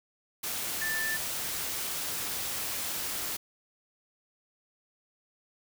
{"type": "tone in noise", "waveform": "sine", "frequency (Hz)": 1767, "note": "A6", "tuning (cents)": 7, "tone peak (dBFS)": -30, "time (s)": [0.81, 1.17], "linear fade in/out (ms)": 10, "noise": "white", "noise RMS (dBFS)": -34, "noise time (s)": [0.43, 3.37], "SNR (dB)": 1, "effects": []}